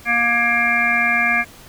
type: harmonic tone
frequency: 236.3 Hz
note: A#3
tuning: 24 cents sharp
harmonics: 1 / 3 / 5 / 7 / 9 / 10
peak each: -28 / -24 / -26 / -19 / -20 / -20 dBFS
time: 0.05-1.45 s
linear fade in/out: 50 ms
effects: pink hiss -43 dBFS RMS until 1.68 s